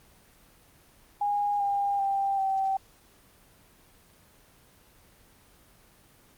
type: tone with pitch steps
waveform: sine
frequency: 819 / 803.5 / 788.4 / 773.5 Hz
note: G#5 / G5 / G5 / G5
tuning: -24 / +43 / +10 / -23 cents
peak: -24 dBFS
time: 1.21-2.77 s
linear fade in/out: 5 ms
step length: 390 ms
effects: pink hiss -58 dBFS RMS until 6.37 s + Opus 24 kbps